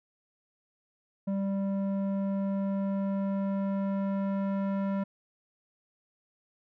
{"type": "tone with low-pass filter sweep", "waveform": "square", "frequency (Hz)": 196.2, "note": "G3", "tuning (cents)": 2, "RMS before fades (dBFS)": -30, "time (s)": [1.27, 5.04], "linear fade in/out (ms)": 10, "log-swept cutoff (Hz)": [590, 1200], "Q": 0.88, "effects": []}